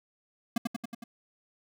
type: tone with echo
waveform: square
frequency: 233.1 Hz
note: A#3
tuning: in tune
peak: -25 dBFS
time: 0.56-0.58 s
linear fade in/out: 5 ms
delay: 92 ms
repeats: 5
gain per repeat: -3 dB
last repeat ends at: 1.04 s
effects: none